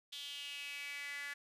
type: tone with high-pass filter sweep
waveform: sawtooth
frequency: 285.9 Hz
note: D4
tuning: 46 cents flat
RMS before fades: -45 dBFS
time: 0.12-1.34 s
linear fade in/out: 10 ms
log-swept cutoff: 3400 to 1800 Hz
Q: 5.9
effects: resampled to 32000 Hz